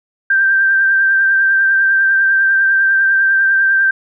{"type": "tone with vibrato", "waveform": "sine", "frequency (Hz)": 1573, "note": "G6", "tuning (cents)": 6, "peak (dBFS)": -9, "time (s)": [0.3, 3.91], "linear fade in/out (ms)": 5, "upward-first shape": "triangle", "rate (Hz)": 10, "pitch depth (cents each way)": 27, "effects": []}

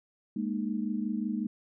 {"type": "chord", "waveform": "sine", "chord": "Ab suspended second", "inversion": "none", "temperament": "equal with one note detuned", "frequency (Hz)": [207.7, 233.1, 306.8], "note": ["Ab3", "Bb3", "Eb4"], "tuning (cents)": [0, 0, -24], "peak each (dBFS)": [-32, -33, -36], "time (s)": [0.36, 1.47], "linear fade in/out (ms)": 5, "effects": []}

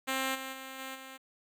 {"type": "tone with level steps", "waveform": "5% pulse", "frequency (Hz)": 264.7, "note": "C4", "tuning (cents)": 20, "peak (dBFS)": [-19, -27, -31, -28, -34], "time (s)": [0.07, 1.18], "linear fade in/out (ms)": 20, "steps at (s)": [0.34, 0.52, 0.78, 0.94], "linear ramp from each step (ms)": 20, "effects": []}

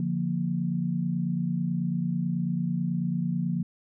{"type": "chord", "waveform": "sine", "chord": "Bb major", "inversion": "first", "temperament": "just", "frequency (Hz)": [145.68, 174.81, 233.1], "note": ["D3", "F3", "Bb3"], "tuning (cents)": [-14, 2, 0], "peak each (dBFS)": [-31, -27, -32], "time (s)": [0, 3.63], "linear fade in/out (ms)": 2, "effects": []}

